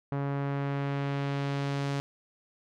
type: tone with low-pass filter sweep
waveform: sawtooth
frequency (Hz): 140.2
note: C#3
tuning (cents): +20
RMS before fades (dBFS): -31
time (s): 0.12-2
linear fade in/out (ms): 0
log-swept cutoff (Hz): 1300 to 6100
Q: 0.85
effects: none